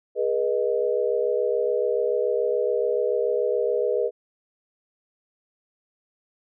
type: chord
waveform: sine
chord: G# minor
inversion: none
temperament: equal with one note detuned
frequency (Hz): 415.3 / 482.3 / 622.3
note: G#4 / B4 / D#5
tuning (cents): 0 / -41 / 0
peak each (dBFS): -25 / -23 / -28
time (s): 0.15-4.11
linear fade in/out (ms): 50
effects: none